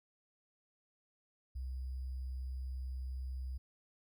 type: tone with sample-and-hold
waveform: sine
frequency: 64.4 Hz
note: C2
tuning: 27 cents flat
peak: -38 dBFS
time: 1.55-3.58 s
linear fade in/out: 10 ms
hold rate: 4900 Hz
effects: none